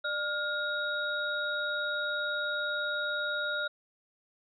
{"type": "tone cluster", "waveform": "sine", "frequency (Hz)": [598, 1416, 3786], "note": ["D5", "F6", "A#7"], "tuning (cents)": [31, 23, 26], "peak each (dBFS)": [-37, -31, -37], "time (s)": [0.04, 3.68], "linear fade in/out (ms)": 10, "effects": []}